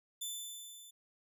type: tone with level ramp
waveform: 15% pulse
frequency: 3520 Hz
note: A7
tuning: in tune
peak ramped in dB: -30 to -46 dBFS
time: 0.21-0.91 s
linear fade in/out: 10 ms
effects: none